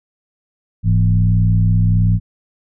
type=tone with frequency modulation; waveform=sine; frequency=103.83 Hz; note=G#2; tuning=in tune; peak=-10 dBFS; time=0.83-2.2 s; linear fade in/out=50 ms; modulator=61.3 Hz; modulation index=0.97; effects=none